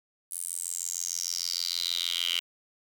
10% pulse tone with high-pass filter sweep, 86.6 Hz, F2, 14 cents flat, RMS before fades -32 dBFS, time 0.31-2.4 s, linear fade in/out 5 ms, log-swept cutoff 10000 to 2900 Hz, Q 5.9, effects none

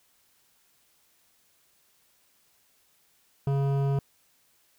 sine tone with hard clipping, 138.59 Hz, C#3, in tune, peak -25 dBFS, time 3.47-3.99 s, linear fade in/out 2 ms, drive 13 dB, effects white hiss -66 dBFS RMS until 4.78 s

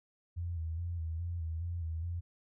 sine tone with vibrato, 83.6 Hz, E2, 25 cents sharp, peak -34 dBFS, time 0.36-2.21 s, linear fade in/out 20 ms, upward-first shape square, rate 2.4 Hz, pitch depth 54 cents each way, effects none

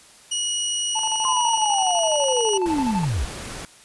20% pulse tone, 2912 Hz, F#7, 28 cents flat, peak -17 dBFS, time 0.31-2.58 s, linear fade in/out 10 ms
triangle tone with tremolo, 880 Hz, A5, in tune, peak -21 dBFS, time 0.95-3.05 s, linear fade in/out 10 ms, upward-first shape square, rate 12 Hz, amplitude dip 70%
sine linear sweep, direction down, 1049 to 49 Hz, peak -20 dBFS, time 1.25-3.25 s, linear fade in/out 0 ms
pink noise, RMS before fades -34 dBFS, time 2.66-3.65 s, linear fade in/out 0 ms
effects white hiss -49 dBFS RMS until 3.84 s + resampled to 24000 Hz

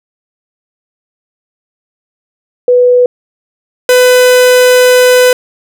sine / 45% pulse tone pair in turn, 493.9 / 500.8 Hz, B4 / B4, 0 / +24 cents, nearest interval unison, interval 24 cents, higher second, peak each -3 dBFS, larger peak neither, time 2.68-3.06 / 3.89-5.33 s, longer second, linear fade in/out 2 ms, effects none

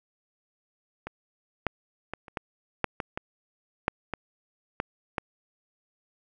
clicks, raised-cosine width 0.5 ms, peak -20 / -10 / -18 / -30 / -15 / -8 / -15 / -16 / -7 / -15 / -12 / -12 dBFS, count 12, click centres 1.07 / 1.667 / 2.136 / 2.282 / 2.372 / 2.843 / 3.002 / 3.175 / 3.881 / 4.137 / 4.801 / 5.182 s, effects none

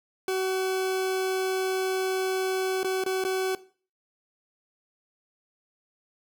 40% pulse tone with dropouts, 377.3 Hz, F#4, 34 cents sharp, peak -24 dBFS, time 0.28-3.55 s, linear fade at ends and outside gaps 2 ms, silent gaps 2.832-2.845 / 3.039-3.062 / 3.24-3.249 s, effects noise-tail reverb RT60 0.4 s tail -17 dB re dry

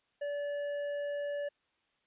sine tone with tanh clipping, 577 Hz, D5, 31 cents flat, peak -35 dBFS, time 0.21-1.49 s, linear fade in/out 10 ms, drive 9 dB, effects white hiss -75 dBFS RMS until 2.06 s + resampled to 8000 Hz

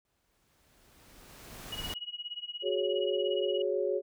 pink noise with exponential growth, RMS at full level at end -39 dBFS, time 0.05-1.94 s, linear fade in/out 1 ms, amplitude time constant 410 ms
sine tone with tremolo, 2905 Hz, F#7, 32 cents flat, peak -34 dBFS, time 1.72-3.62 s, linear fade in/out 5 ms, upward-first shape sine, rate 17 Hz, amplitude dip 90%
sine chord, F# suspended second, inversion none, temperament just, 370 / 416.2 / 555 Hz, F#4 / G#4 / C#5, 0 / +4 / +2 cents, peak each -32 dBFS, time 2.62-4.02 s, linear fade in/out 50 ms
effects none

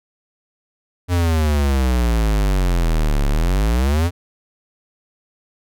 square exponential two-way sweep, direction down then up, 90.2 to 34.65 to 90.2 Hz, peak -15 dBFS, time 1.08-4.11 s, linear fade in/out 50 ms, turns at 3.27 s, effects none

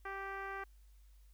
10% pulse tone with low-pass filter, 390.9 Hz, G4, 5 cents flat, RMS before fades -43 dBFS, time 0.05-0.64 s, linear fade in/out 5 ms, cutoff 1700 Hz, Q 1.5, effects added 50 Hz sine -58 dBFS peak until 1.33 s + white hiss -75 dBFS RMS until 1.33 s

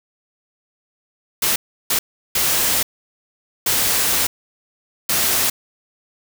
white noise bursts at uneven times, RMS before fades -18 dBFS, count 5, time 1.42-1.56 / 1.9-1.99 / 2.35-2.83 / 3.66-4.27 / 5.09-5.5 s, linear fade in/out 5 ms, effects none

